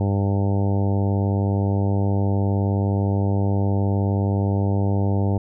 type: harmonic tone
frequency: 99.3 Hz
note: G2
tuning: 23 cents sharp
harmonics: 1 / 2 / 3 / 4 / 5 / 6 / 7 / 8 / 9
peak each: -19 / -25 / -29 / -31 / -33 / -35 / -36 / -37 / -38 dBFS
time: 0-5.38 s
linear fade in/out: 5 ms
effects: none